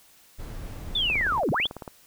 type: noise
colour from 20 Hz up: brown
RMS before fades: -36 dBFS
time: 0.38-1.41 s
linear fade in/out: 20 ms
type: linear two-way sweep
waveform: sine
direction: down then up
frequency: 3590 to 102.5 to 3590 Hz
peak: -22 dBFS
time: 0.95-1.67 s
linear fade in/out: 5 ms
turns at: 1.51 s
type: click train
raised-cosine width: 1 ms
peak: -22 dBFS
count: 15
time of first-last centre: 1.1-1.878 s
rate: 18 Hz
effects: white hiss -56 dBFS RMS until 2.06 s